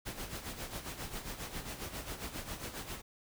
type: noise with tremolo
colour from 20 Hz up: pink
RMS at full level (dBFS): -40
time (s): 0.05-3.02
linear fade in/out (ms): 20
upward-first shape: sine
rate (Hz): 7.4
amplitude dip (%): 65
effects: none